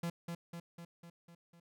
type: tone with echo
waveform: 45% pulse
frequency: 170 Hz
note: F3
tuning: 46 cents flat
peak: -35 dBFS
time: 0.03-0.1 s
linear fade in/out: 5 ms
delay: 250 ms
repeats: 6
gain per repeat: -4 dB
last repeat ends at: 1.6 s
effects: none